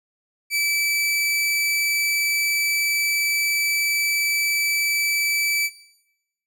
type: tone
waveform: sawtooth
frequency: 2311 Hz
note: D7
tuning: 28 cents flat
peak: -16 dBFS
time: 0.5-5.7 s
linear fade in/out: 50 ms
effects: noise-tail reverb RT60 0.9 s tail -19 dB re dry